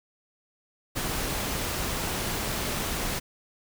pink noise, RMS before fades -30 dBFS, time 0.95-3.2 s, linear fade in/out 20 ms, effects none

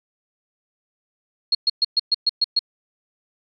sine tone bursts, 4300 Hz, C8, 47 cents sharp, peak -14 dBFS, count 8, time 1.52-2.592 s, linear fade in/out 5 ms, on 29 ms, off 120 ms, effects none

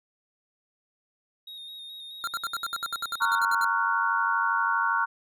triangle tone with vibrato, 3729 Hz, A#7, in tune, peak -38 dBFS, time 1.47-3.39 s, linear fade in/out 5 ms, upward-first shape square, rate 4.7 Hz, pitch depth 25 cents each way
square tone bursts, 1379 Hz, F6, 22 cents flat, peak -28 dBFS, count 15, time 2.24-3.645 s, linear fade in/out 0 ms, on 33 ms, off 65 ms
sine chord, Gb major seventh, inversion first, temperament just, 925 / 1110 / 1387.5 / 1480 Hz, Bb5 / Db6 / F6 / Gb6, -14 / +2 / -12 / 0 cents, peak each -28 dBFS, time 3.2-5.06 s, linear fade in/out 20 ms
effects none

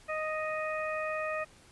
harmonic tone, 622.3 Hz, D#5, in tune, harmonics 1 / 2 / 3 / 4, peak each -34 / -37 / -39 / -40 dBFS, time 0.08-1.45 s, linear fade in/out 20 ms, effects pink hiss -58 dBFS RMS until 1.71 s + resampled to 24000 Hz

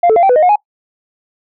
sine tone with pitch steps, 697 / 439.4 / 689 / 777 / 496.4 / 618 / 721 / 833 Hz, F5 / A4 / F5 / G5 / B4 / D#5 / F#5 / G#5, -4 / -2 / -24 / -16 / +9 / -12 / -45 / +5 cents, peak -4 dBFS, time 0.03-0.558 s, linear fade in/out 5 ms, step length 66 ms, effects noise-tail reverb RT60 0.1 s tail -23 dB re dry + tanh soft clip ceiling -4 dBFS

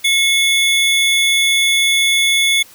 square tone pair together, 2182 / 3464 Hz, C#7 / A7, -28 / -28 cents, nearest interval minor sixth, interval 800 cents, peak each -15 dBFS, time 0.04-2.63 s, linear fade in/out 10 ms, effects white hiss -43 dBFS RMS until 2.74 s

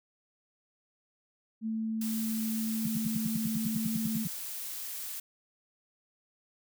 sine tone, 221.6 Hz, A3, 13 cents sharp, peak -30 dBFS, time 1.61-4.27 s, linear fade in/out 50 ms
blue noise, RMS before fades -39 dBFS, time 2.01-5.2 s, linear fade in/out 5 ms
sine tone bursts, 171 Hz, F3, 36 cents flat, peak -29 dBFS, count 15, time 2.85-4.275 s, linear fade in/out 5 ms, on 25 ms, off 75 ms
effects none

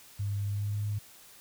sine tone with pitch glide, 101.2 to 104.05 Hz, G#2 to G#2, -44 to +4 cents, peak -29 dBFS, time 0.19-0.99 s, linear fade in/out 10 ms, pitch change +48 cents, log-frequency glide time 0.44-0.83 s, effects white hiss -54 dBFS RMS until 1.4 s

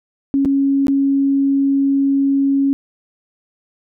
sine tone with dropouts, 275.7 Hz, C#4, 9 cents flat, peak -12 dBFS, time 0.34-2.73 s, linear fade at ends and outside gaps 0 ms, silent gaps 0.449-0.456 / 0.869-0.882 s, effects none

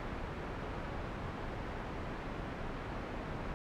pink low-pass noise, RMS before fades -41 dBFS, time 0-3.54 s, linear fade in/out 0 ms, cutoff 1700 Hz, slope 12 dB/octave, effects none

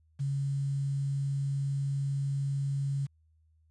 sine tone with quantisation, 138.8 Hz, C#3, 3 cents sharp, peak -28 dBFS, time 0.19-3.07 s, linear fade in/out 20 ms, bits 9, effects added 79 Hz sine -63 dBFS peak until 3.7 s + resampled to 22050 Hz

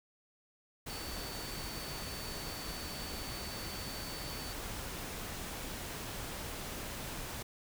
sine tone in noise, 4508 Hz, C#8, 28 cents sharp, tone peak -47 dBFS, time 0.89-4.53 s, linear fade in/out 10 ms, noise pink, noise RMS -42 dBFS, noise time 0.86-7.43 s, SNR -8 dB, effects none

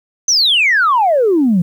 sine exponential sweep, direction down, 6272 to 164.81 Hz, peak -8 dBFS, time 0.28-1.62 s, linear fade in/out 5 ms, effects tanh soft clip ceiling -5 dBFS + 8-bit

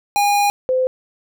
square / sine tone pair in turn, 816 / 514 Hz, G#5 / C5, -31 / -31 cents, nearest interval minor sixth, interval 800 cents, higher first, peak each -14 dBFS, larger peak neither, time 0.16-0.5 / 0.69-0.87 s, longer first, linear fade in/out 0 ms, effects none

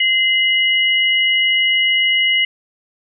sine tone pair together, 2066 / 2913 Hz, C7 / F#7, -22 / -28 cents, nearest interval tritone, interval 594 cents, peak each -15 dBFS, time 0-2.45 s, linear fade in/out 5 ms, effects none

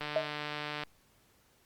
click train, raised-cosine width 0.3 ms, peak -21 dBFS, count 124, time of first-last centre 0.01-0.836 s, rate 149 Hz
sine tone with exponential decay, 631 Hz, D#5, 24 cents sharp, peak -22 dBFS, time 0.16-0.32 s, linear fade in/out 2 ms, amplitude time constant 33 ms
effects pink hiss -67 dBFS RMS until 1.65 s + Opus 48 kbps

